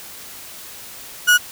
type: tone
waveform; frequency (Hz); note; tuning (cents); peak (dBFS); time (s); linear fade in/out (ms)
35% pulse; 1457; F#6; -27; -8; 1.27-1.38; 20
effects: white hiss -37 dBFS RMS until 1.51 s